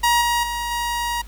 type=tone with level steps; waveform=sawtooth; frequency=950 Hz; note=A#5; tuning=33 cents sharp; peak=-11 / -14 / -20 / -18 dBFS; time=0.03-1.22 s; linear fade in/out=10 ms; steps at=0.21 / 0.43 / 0.71 s; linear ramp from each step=5 ms; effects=added 50 Hz sine -35 dBFS peak until 1.27 s + pink hiss -49 dBFS RMS until 1.27 s